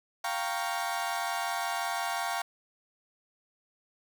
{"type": "chord", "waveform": "30% pulse", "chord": "G half-diminished seventh", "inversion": "third", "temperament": "equal", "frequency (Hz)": [698.5, 784, 932.3, 1108.7], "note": ["F5", "G5", "Bb5", "Db6"], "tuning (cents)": [0, 0, 0, 0], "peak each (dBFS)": [-32, -33, -34, -35], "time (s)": [0.24, 2.42], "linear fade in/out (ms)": 5, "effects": []}